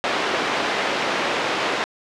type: band-pass noise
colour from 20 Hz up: pink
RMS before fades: -23 dBFS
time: 0.04-1.84 s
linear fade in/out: 0 ms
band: 400 to 3400 Hz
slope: 12 dB/octave
effects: low-pass 8000 Hz 12 dB/octave